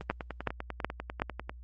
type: two click trains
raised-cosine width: 0.5 ms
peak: -21 / -13 dBFS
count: 16 / 4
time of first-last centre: 0.01-1.495 / 0.1-1.219 s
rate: 10.1 / 2.68 Hz
effects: added 60 Hz sine -45 dBFS peak until 1.63 s + Opus 24 kbps